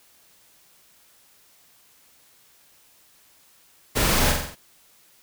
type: noise with echo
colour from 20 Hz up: pink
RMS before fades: -22 dBFS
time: 3.95-4.33 s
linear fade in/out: 20 ms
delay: 45 ms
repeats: 5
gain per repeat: -4 dB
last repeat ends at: 4.555 s
effects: white hiss -57 dBFS RMS until 5.22 s

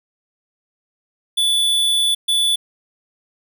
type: tone bursts at uneven times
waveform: square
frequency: 3466 Hz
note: A7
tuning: 27 cents flat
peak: -15 dBFS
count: 2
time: 1.37-2.15 / 2.28-2.56 s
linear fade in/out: 10 ms
effects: none

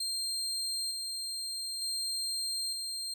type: tone with tremolo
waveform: 30% pulse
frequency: 4186 Hz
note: C8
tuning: in tune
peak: -29 dBFS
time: 0-3.14 s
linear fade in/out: 5 ms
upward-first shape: square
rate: 0.55 Hz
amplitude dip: 30%
effects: none

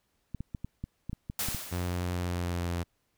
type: clicks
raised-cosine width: 5 ms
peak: -23 dBFS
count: 10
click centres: 0.347 / 0.406 / 0.548 / 0.646 / 0.84 / 1.096 / 1.131 / 1.299 / 1.486 / 1.547 s
type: noise with exponential decay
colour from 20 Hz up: white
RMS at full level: -30 dBFS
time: 1.39-2.27 s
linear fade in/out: 2 ms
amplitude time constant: 190 ms
type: tone with pitch glide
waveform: sawtooth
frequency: 88.9 to 86.52 Hz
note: F2 to F2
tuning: +31 to -16 cents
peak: -26 dBFS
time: 1.71-2.84 s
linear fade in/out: 20 ms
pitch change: -47 cents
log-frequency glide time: 2.16-2.72 s
effects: pink hiss -75 dBFS RMS until 3.17 s

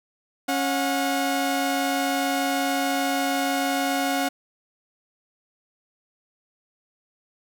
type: tone pair together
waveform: sawtooth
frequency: 275.2 / 725 Hz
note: C#4 / F#5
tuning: -12 / -35 cents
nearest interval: octave + perfect fourth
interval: 1677 cents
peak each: -21 dBFS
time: 0.48-4.29 s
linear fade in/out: 10 ms
effects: none

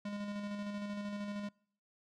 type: tone with tremolo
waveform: square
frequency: 204.6 Hz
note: G#3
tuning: 26 cents flat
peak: -38 dBFS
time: 0.05-1.49 s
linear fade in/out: 5 ms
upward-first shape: square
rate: 13 Hz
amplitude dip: 30%
effects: noise-tail reverb RT60 0.6 s tail -26 dB re dry + low-pass 5000 Hz 12 dB/octave

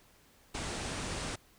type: low-pass noise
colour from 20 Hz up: pink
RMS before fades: -38 dBFS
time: 0.54-1.36 s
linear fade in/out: 10 ms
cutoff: 9700 Hz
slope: 96 dB/octave
effects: pink hiss -63 dBFS RMS until 1.58 s

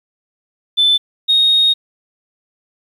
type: tone pair in turn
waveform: sine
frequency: 3520 / 3729 Hz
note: A7 / A#7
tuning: 0 / 0 cents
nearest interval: minor second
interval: 100 cents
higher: second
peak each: -8 dBFS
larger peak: neither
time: 0.77-0.98 / 1.28-1.74 s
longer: second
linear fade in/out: 20 ms
effects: tanh soft clip ceiling -5 dBFS + 8-bit

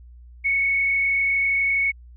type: tone with frequency modulation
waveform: sine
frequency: 2214 Hz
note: C#7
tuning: 3 cents flat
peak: -18 dBFS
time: 0.44-1.92 s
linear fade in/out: 20 ms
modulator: 32.3 Hz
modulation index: 0.68
effects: added 60 Hz sine -42 dBFS peak until 2.16 s

